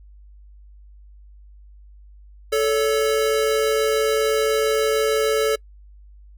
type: tone pair together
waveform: square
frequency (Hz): 437.9 / 564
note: A4 / C#5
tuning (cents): -8 / +30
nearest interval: major third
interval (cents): 438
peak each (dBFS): -19 / -24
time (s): 2.52-5.56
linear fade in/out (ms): 10
effects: noise-tail reverb RT60 0.1 s tail -26 dB re dry + added 50 Hz sine -43 dBFS peak until 6.37 s